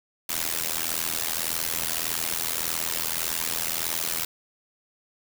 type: noise with amplitude modulation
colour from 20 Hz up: white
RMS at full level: -24 dBFS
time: 0.29-4.25 s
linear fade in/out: 5 ms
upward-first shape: sine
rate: 81.7 Hz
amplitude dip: 100%
effects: none